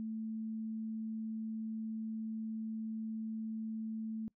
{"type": "tone", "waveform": "sine", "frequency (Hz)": 220.8, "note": "A3", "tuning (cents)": 6, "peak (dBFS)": -37, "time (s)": [0, 4.28], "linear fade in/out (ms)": 0, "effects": ["noise-tail reverb RT60 0.1 s tail -24 dB re dry"]}